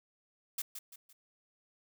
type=noise with echo; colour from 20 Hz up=blue; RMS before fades=-36 dBFS; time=0.58-0.62 s; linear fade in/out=5 ms; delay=170 ms; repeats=3; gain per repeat=-8 dB; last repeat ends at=1.13 s; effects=none